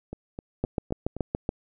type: two click trains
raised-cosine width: 2 ms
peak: -12 / -22 dBFS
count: 7 / 5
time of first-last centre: 0.64-1.491 / 0.13-1.166 s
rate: 7.05 / 3.86 Hz
effects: none